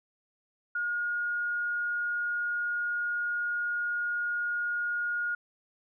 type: tone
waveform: sine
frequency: 1432 Hz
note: F6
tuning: 43 cents sharp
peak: -28 dBFS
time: 0.75-5.35 s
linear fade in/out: 5 ms
effects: none